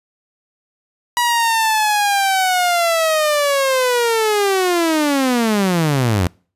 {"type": "linear sweep", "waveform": "sawtooth", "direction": "down", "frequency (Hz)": [970, 84], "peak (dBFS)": -10, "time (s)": [1.17, 6.27], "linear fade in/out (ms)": 0, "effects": ["noise-tail reverb RT60 0.4 s tail -26 dB re dry", "resampled to 32000 Hz"]}